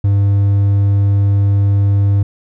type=tone; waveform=triangle; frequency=100 Hz; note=G2; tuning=35 cents sharp; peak=-7 dBFS; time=0.04-2.23 s; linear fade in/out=5 ms; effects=none